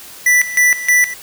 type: tone with tremolo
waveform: square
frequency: 1975.5 Hz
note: B6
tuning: in tune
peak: -9 dBFS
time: 0.26-1.14 s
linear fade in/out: 5 ms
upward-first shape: square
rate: 3.2 Hz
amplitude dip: 80%
effects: white hiss -36 dBFS RMS until 1.22 s